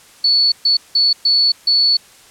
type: tone bursts at uneven times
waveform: sine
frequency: 4435 Hz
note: C#8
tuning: in tune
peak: -10 dBFS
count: 5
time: 0.24-0.52 / 0.65-0.77 / 0.95-1.13 / 1.25-1.52 / 1.67-1.97 s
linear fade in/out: 5 ms
effects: white hiss -45 dBFS RMS until 2.3 s + low-pass 10000 Hz 12 dB/octave